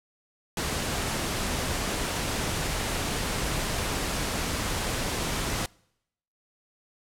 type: noise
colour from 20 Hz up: pink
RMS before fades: -29 dBFS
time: 0.57-5.66 s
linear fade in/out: 2 ms
effects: noise-tail reverb RT60 0.8 s tail -26 dB re dry + low-pass 11000 Hz 12 dB/octave